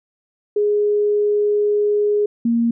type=tone pair in turn; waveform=sine; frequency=415.3 / 233.1 Hz; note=G#4 / A#3; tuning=0 / 0 cents; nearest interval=minor seventh; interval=1000 cents; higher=first; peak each=-14 dBFS; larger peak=neither; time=0.56-2.26 / 2.45-2.71 s; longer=first; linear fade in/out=5 ms; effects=none